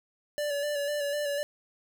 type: tone with vibrato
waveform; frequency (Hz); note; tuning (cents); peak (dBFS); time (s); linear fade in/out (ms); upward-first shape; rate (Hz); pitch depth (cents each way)
square; 580; D5; -22; -29; 0.38-1.43; 0; square; 4; 28
effects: none